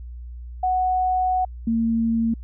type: tone pair in turn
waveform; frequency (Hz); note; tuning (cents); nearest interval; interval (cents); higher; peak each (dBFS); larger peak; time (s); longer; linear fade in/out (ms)
sine; 740 / 228; F#5 / A#3; 0 / -38; octave + minor sixth; 2038; first; -18; neither; 0.63-1.45 / 1.67-2.34; first; 5
effects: added 60 Hz sine -33 dBFS peak until 2.43 s